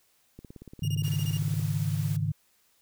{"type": "click train", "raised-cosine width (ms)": 3, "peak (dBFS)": -31, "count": 22, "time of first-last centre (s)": [0.39, 1.597], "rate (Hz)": 17.4}
{"type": "chord", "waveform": "sine", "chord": "Ab suspended fourth", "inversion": "none", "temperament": "equal", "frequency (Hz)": [103.83, 138.59, 155.56], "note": ["Ab2", "Db3", "Eb3"], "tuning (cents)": [0, 0, 0], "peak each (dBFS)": [-30, -31, -29], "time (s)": [0.82, 2.32], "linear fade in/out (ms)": 5}
{"type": "tone bursts", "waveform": "sawtooth", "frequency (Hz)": 2838, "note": "F7", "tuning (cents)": 27, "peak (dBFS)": -35, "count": 8, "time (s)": [0.83, 1.377], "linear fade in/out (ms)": 5, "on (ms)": 50, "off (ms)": 21}
{"type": "noise", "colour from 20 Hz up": "white", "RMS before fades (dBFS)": -45, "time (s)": [1.03, 2.17], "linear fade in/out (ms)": 10}
{"effects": ["white hiss -67 dBFS RMS until 2.81 s"]}